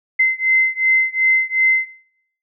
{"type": "beating tone pair", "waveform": "sine", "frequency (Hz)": [2064, 2066.7], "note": ["C7", "C7"], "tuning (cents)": [-24, -22], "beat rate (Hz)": 2.7, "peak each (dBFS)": -16, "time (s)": [0.19, 1.87], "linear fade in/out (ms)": 10, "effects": ["noise-tail reverb RT60 0.8 s tail -23 dB re dry"]}